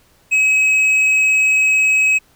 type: tone with hard clipping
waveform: triangle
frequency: 2553 Hz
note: D#7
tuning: 44 cents sharp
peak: -12 dBFS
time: 0.31-2.19 s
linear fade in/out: 20 ms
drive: 7 dB
effects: pink hiss -54 dBFS RMS until 2.35 s